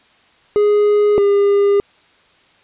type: tone pair in turn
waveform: triangle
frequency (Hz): 415.3 / 403.2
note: G#4 / G4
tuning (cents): 0 / +49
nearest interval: minor second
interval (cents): 51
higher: first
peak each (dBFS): -8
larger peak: neither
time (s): 0.56-1.18 / 1.18-1.8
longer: neither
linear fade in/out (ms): 0
effects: white hiss -52 dBFS RMS until 2.63 s + resampled to 8000 Hz